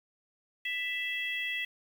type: harmonic tone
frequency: 661 Hz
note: E5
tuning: 5 cents sharp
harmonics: 3 / 4 / 5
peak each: -34 / -36 / -38 dBFS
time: 0.65-1.65 s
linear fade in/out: 5 ms
effects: 9-bit